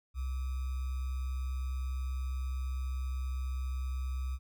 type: tone with sample-and-hold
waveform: sine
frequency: 64.9 Hz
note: C2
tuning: 13 cents flat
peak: -32 dBFS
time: 0.14-4.39 s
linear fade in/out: 50 ms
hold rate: 1225 Hz
effects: none